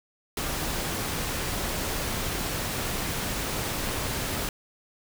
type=noise; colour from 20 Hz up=pink; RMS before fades=-30 dBFS; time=0.37-4.49 s; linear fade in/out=2 ms; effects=none